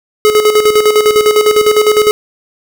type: tone with tremolo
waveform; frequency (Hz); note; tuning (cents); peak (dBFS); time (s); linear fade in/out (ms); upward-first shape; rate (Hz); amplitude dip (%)
square; 424.6; G#4; +38; -5; 0.25-2.11; 0; square; 9.9; 60
effects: none